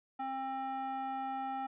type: tone with band-pass filter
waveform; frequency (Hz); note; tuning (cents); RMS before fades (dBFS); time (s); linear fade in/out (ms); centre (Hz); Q
square; 266.1; C4; +29; -38; 0.19-1.67; 10; 930; 3.4
effects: resampled to 8000 Hz